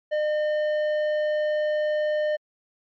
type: tone with tanh clipping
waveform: triangle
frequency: 606 Hz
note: D#5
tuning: 46 cents flat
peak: -23 dBFS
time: 0.11-2.37 s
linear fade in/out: 20 ms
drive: 13 dB
effects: MP3 64 kbps